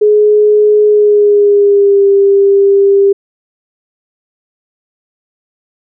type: tone with pitch glide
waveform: sine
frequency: 420.6 to 397 Hz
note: G#4 to G4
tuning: +22 to +22 cents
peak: -4 dBFS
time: 0.01-3.13 s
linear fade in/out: 10 ms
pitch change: -100 cents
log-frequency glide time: 0.87-2.06 s
effects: none